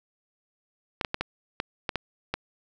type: clicks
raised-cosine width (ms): 0.3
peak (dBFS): -11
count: 8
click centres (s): 1.012 / 1.048 / 1.144 / 1.21 / 1.601 / 1.892 / 1.957 / 2.34
effects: none